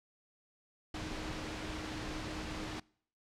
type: tone in noise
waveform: sine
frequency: 311.1 Hz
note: D#4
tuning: in tune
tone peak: -46 dBFS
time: 0.94-2.8 s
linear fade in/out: 5 ms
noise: pink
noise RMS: -41 dBFS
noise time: 0.94-2.8 s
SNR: -8 dB
effects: noise-tail reverb RT60 0.6 s tail -25 dB re dry + low-pass 5000 Hz 12 dB/octave